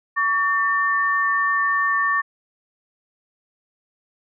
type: tone pair together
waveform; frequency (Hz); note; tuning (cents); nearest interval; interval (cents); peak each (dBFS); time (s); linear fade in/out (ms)
sine; 1133 / 1798.5; C#6 / A6; +37 / +37; minor sixth; 800; -20; 0.16-2.22; 20
effects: none